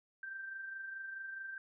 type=tone with amplitude modulation; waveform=sine; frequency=1568 Hz; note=G6; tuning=in tune; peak=-40 dBFS; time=0.23-1.58 s; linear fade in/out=2 ms; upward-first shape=sine; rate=24.7 Hz; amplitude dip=40%; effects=none